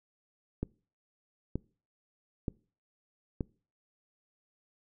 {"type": "click train", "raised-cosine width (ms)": 3, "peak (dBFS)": -19, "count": 4, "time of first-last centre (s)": [0.63, 3.408], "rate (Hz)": 1.08, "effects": ["noise-tail reverb RT60 0.4 s tail -24 dB re dry"]}